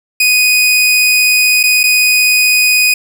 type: tone with dropouts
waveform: sawtooth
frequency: 2489 Hz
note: D#7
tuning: in tune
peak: -4 dBFS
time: 0.2-2.94 s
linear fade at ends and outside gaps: 5 ms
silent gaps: 1.631-1.636 / 1.833-1.837 s
effects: none